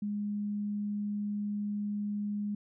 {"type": "tone", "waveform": "sine", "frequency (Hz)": 206.4, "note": "G#3", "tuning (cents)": -10, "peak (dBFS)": -31, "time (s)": [0.02, 2.55], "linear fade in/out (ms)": 5, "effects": []}